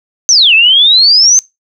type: exponential two-way sweep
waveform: sine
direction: down then up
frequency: 6340 to 2562 to 6340 Hz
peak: -3 dBFS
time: 0.29-1.39 s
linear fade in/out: 0 ms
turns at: 0.54 s
effects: noise-tail reverb RT60 0.2 s tail -21 dB re dry